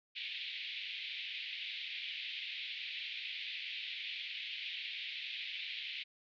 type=band-pass noise; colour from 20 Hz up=pink; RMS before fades=-43 dBFS; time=0.15-6.04 s; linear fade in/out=20 ms; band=2200 to 3900 Hz; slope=48 dB/octave; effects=none